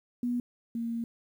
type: tone pair in turn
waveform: sine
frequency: 243.2 / 231.8 Hz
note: B3 / A#3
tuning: -26 / -10 cents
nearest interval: minor second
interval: 84 cents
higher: first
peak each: -27 / -30 dBFS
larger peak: first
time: 0.23-0.4 / 0.75-1.04 s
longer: second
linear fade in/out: 2 ms
effects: 10-bit